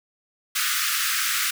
pink high-pass noise, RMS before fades -24 dBFS, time 0.55-1.51 s, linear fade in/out 10 ms, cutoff 1200 Hz, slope 96 dB/octave, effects none

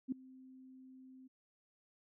sine tone with ADSR envelope, 260 Hz, C4, 11 cents flat, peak -31 dBFS, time 0.08-1.28 s, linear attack 40 ms, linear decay 5 ms, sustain -23 dB, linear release 14 ms, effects none

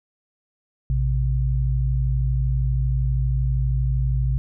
sine tone pair together, 57.34 / 130 Hz, A#1 / C3, -28 / -11 cents, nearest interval octave + major second, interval 1417 cents, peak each -20 / -22 dBFS, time 0.9-4.38 s, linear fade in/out 0 ms, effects none

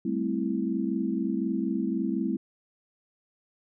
sine chord, A minor seventh, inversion third, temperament equal, 196 / 220 / 261.6 / 329.6 Hz, G3 / A3 / C4 / E4, 0 / 0 / 0 / 0 cents, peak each -31 dBFS, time 0.05-2.37 s, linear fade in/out 5 ms, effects none

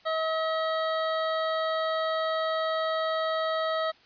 25% pulse tone, 640 Hz, D#5, 49 cents sharp, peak -22 dBFS, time 0.05-3.92 s, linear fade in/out 20 ms, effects white hiss -58 dBFS RMS until 4.05 s + resampled to 11025 Hz

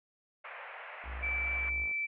white band-pass noise, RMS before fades -46 dBFS, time 0.44-1.7 s, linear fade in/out 10 ms, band 500 to 2500 Hz, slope 48 dB/octave
click train, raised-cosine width 1 ms, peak -39 dBFS, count 47, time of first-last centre 1.04-1.913 s, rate 52.7 Hz
sine tone with pitch glide, 63.3 to 64.04 Hz, B1 to C2, +43 to -37 cents, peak -38 dBFS, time 1.04-1.88 s, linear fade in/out 50 ms, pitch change +20 cents, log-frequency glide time 1.36-1.67 s
sine tone, 2324 Hz, D7, 19 cents flat, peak -31 dBFS, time 1.22-2.07 s, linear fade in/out 20 ms
effects none

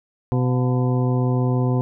harmonic tone with a mistuned harmonic, 126.4 Hz, B2, 41 cents sharp, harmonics 1 / 2 / 3 / 4 / 6 / 7 / 8, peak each -18 / -24 / -28 / -30 / -34 / -35 / -36 dBFS, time 0.32-1.81 s, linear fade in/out 0 ms, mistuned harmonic 6, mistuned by -98 cents, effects none

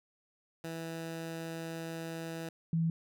15% pulse / sine tone pair in turn, 164.2 / 164.2 Hz, E3 / E3, -6 / -6 cents, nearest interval unison, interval 0 cents, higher neither, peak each -32 / -27 dBFS, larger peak second, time 0.64-2.49 / 2.73-2.9 s, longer first, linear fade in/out 2 ms, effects none

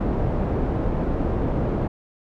pink low-pass noise, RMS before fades -23 dBFS, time 0-1.88 s, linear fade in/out 10 ms, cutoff 630 Hz, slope 12 dB/octave, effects none

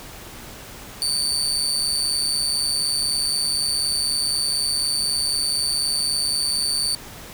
30% pulse tone with amplitude modulation, 4557 Hz, C#8, 47 cents sharp, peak -14 dBFS, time 1.02-6.95 s, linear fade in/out 0 ms, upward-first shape sine, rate 144 Hz, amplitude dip 70%, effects pink hiss -39 dBFS RMS until 7.33 s

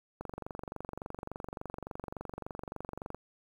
click train, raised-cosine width 1 ms, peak -25 dBFS, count 70, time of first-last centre 0.21-3.146 s, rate 23.5 Hz, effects 9-bit

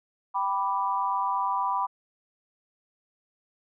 sine chord, G major, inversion none, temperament equal, 784 / 987.8 / 1174.7 Hz, G5 / B5 / D6, 0 / 0 / 0 cents, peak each -31 / -26 / -31 dBFS, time 0.34-1.87 s, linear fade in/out 20 ms, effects none

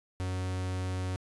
45% pulse tone, 92.5 Hz, F#2, in tune, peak -31 dBFS, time 0.2-1.16 s, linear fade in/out 0 ms, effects resampled to 24000 Hz

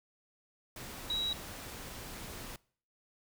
sine tone in noise, 3865 Hz, B7, 38 cents flat, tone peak -31 dBFS, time 1.1-1.33 s, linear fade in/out 2 ms, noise pink, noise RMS -45 dBFS, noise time 0.76-2.56 s, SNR +11 dB, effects noise-tail reverb RT60 0.5 s tail -23 dB re dry

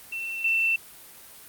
sine tone pair in turn, 2692 / 2682 Hz, E7 / E7, +36 / +29 cents, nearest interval unison, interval 7 cents, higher first, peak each -29 / -20 dBFS, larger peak second, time 0.12-0.44 / 0.44-0.76 s, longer neither, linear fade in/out 5 ms, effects white hiss -47 dBFS RMS until 1.48 s + Opus 32 kbps

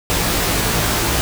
pink noise with comb filter, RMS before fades -18 dBFS, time 0.1-1.21 s, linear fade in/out 0 ms, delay 18 ms, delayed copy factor +0.85, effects none

